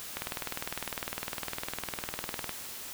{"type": "click train", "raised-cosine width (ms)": 0.3, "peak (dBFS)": -17, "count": 47, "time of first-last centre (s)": [0.17, 2.493], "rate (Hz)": 19.8, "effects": ["white hiss -42 dBFS RMS until 2.93 s"]}